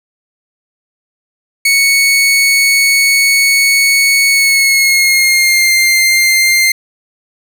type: tone with pitch glide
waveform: sawtooth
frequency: 2217 to 2099 Hz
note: C#7 to C7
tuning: 0 to +5 cents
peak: -4 dBFS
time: 1.65-6.72 s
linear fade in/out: 5 ms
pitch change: -95 cents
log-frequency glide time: 4.3-5.74 s
effects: none